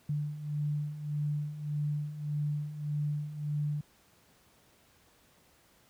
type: beating tone pair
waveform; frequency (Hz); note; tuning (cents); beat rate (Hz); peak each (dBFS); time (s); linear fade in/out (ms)
sine; 146.83 / 148.53; D3 / D3; 0 / +20; 1.7; -37 / -32; 0.09-3.81; 5
effects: pink hiss -64 dBFS RMS until 5.89 s + high-pass 60 Hz 12 dB/octave